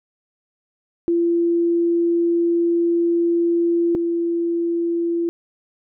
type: tone pair in turn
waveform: sine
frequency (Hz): 340.6 / 339.3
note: F4 / F4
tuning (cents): -43 / -50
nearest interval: unison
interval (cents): 7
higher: first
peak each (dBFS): -15 / -18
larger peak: first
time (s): 1.08-3.95 / 3.95-5.29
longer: first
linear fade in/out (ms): 0
effects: none